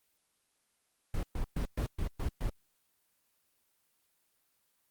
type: noise bursts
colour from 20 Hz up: brown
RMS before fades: -32 dBFS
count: 7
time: 1.14-2.497 s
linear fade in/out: 2 ms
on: 91 ms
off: 120 ms
effects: white hiss -75 dBFS RMS until 4.9 s + Opus 24 kbps